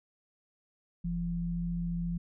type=tone pair together; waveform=sine; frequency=42.77 / 171.1 Hz; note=F1 / F3; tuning=-35 / -35 cents; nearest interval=2 octaves; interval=2400 cents; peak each=-37 / -31 dBFS; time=1.04-2.18 s; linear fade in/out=10 ms; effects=none